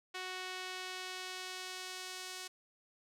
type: tone with band-pass filter sweep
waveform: sawtooth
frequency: 370 Hz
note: F#4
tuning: in tune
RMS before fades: -44 dBFS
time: 0.14-2.48 s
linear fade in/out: 10 ms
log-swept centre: 2800 to 5700 Hz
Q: 0.78
effects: none